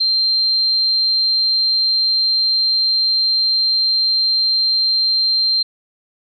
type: tone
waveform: sine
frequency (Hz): 4157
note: C8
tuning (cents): -12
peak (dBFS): -13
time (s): 0-5.63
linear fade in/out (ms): 10
effects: none